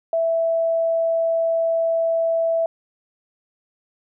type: tone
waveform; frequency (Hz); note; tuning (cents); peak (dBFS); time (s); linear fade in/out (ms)
sine; 660; E5; +2; -17; 0.13-2.66; 2
effects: none